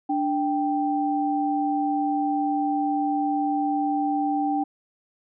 sine tone pair together, 293.7 / 784 Hz, D4 / G5, 0 / 0 cents, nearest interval octave + perfect fourth, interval 1700 cents, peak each -24 dBFS, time 0.09-4.64 s, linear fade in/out 10 ms, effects none

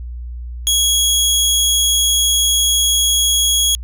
20% pulse tone, 3322 Hz, G#7, in tune, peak -7 dBFS, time 0.67-3.75 s, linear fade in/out 0 ms, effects added 60 Hz sine -25 dBFS peak until 3.83 s

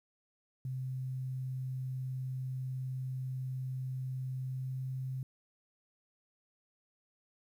sine tone with pitch glide, 129.9 to 130.8 Hz, C3 to C3, -12 to 0 cents, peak -35 dBFS, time 0.65-5.23 s, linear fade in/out 2 ms, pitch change +12 cents, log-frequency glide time 4.34-4.87 s, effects 11-bit

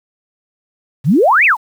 sine exponential two-way sweep, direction up then down, 116.9 to 2730 to 785 Hz, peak -7 dBFS, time 1.04-1.57 s, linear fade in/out 50 ms, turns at 1.45 s, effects 7-bit

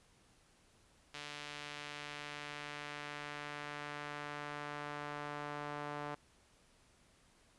sawtooth tone with band-pass filter sweep, 146.83 Hz, D3, in tune, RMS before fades -45 dBFS, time 1.14-6.15 s, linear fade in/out 5 ms, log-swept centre 3200 to 1000 Hz, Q 0.98, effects pink hiss -68 dBFS RMS until 7.58 s + resampled to 24000 Hz

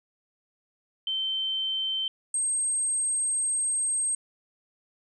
sine tone pair in turn, 3100 / 8409 Hz, G7 / C9, -20 / +8 cents, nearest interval octave + perfect fourth, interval 1728 cents, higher second, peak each -26 / -24 dBFS, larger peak second, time 1.07-2.08 / 2.34-4.15 s, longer second, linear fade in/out 2 ms, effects none

